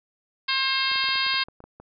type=harmonic tone; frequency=533 Hz; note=C5; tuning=32 cents sharp; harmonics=2 / 3 / 4 / 5 / 6 / 7 / 8 / 9; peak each=-30 / -30 / -30 / -30 / -30 / -30 / -30 / -30 dBFS; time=0.48-1.44 s; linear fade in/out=10 ms
type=clicks; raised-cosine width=1 ms; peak=-30 dBFS; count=11; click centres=0.916 / 0.958 / 1.041 / 1.089 / 1.157 / 1.265 / 1.342 / 1.485 / 1.604 / 1.64 / 1.8 s
effects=none